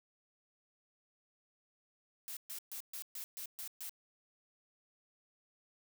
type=noise bursts; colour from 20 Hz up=blue; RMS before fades=-44 dBFS; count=8; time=2.28-3.894 s; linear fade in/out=0 ms; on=88 ms; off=130 ms; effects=none